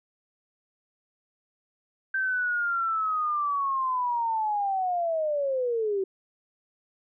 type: linear sweep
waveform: sine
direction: down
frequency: 1565 to 375.5 Hz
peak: -24 dBFS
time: 2.14-6.04 s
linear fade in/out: 5 ms
effects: none